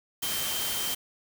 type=tone in noise; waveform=sine; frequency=3136 Hz; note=G7; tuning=in tune; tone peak=-35 dBFS; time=0.22-0.95 s; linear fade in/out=10 ms; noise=white; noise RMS=-31 dBFS; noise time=0.22-0.95 s; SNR=-7 dB; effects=none